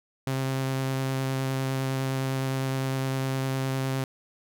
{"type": "tone with vibrato", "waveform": "sawtooth", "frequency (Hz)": 133.1, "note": "C3", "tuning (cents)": 30, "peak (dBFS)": -22, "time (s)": [0.27, 4.04], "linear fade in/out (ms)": 2, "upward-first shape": "sine", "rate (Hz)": 9.8, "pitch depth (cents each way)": 11, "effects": []}